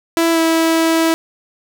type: tone with pitch glide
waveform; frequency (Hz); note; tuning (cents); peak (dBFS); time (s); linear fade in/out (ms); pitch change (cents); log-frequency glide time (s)
sawtooth; 331.9 to 326.4; E4 to E4; +12 to -17; -8; 0.17-1.14; 0; -29; 0.32-0.39
effects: none